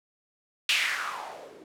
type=noise with low-pass filter sweep; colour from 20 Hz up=violet; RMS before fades=-31 dBFS; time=0.69-1.64 s; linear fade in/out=2 ms; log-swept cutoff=3000 to 330 Hz; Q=3.4; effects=none